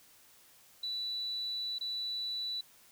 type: tone with dropouts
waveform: sine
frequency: 3960 Hz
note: B7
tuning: 4 cents sharp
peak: -34 dBFS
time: 0.83-2.61 s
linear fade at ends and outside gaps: 5 ms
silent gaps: 1.785-1.809 s
effects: white hiss -61 dBFS RMS until 2.91 s